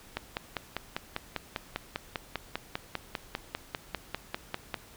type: click train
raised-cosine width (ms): 0.3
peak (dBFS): -15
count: 24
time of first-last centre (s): 0.17-4.743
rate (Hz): 5.03
effects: pink hiss -53 dBFS RMS until 4.96 s